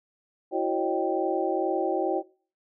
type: tone cluster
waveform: sine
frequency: 330.5 / 372.8 / 543 / 613 / 782 Hz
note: E4 / F#4 / C#5 / D#5 / G5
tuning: +5 / +13 / -36 / -26 / -4 cents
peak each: -30 / -28 / -30 / -32 / -30 dBFS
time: 0.51-2.23 s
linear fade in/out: 50 ms
effects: noise-tail reverb RT60 0.4 s tail -22 dB re dry